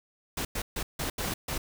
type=noise bursts at uneven times; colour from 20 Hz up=pink; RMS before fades=-32 dBFS; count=6; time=0.37-0.45 / 0.55-0.62 / 0.76-0.83 / 0.99-1.1 / 1.18-1.34 / 1.48-1.58 s; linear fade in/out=5 ms; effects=none